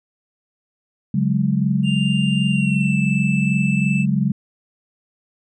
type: chord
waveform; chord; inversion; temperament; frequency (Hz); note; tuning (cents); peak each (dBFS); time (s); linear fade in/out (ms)
sine; C# suspended fourth; none; equal with one note detuned; 141.34 / 185 / 207.7; C#3 / F#3 / G#3; +34 / 0 / 0; -20; 1.14-4.32; 5
type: tone with pitch glide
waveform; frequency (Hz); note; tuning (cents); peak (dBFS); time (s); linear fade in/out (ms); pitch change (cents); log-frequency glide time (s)
triangle; 2794 to 2640; F7 to E7; 0 to +2; -23; 1.83-4.06; 50; -98; 2.49-2.98
effects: resampled to 24000 Hz